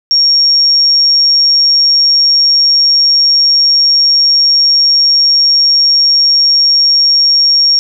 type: tone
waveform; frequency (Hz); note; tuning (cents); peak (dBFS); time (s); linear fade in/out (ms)
sine; 5550; F8; -12; -5; 0.11-7.79; 0
effects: none